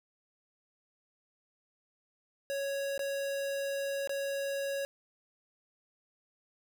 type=tone with dropouts; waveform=square; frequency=554.4 Hz; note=C#5; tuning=in tune; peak=-33 dBFS; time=2.5-4.85 s; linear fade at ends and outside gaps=0 ms; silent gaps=2.978-2.993 / 4.074-4.094 s; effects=none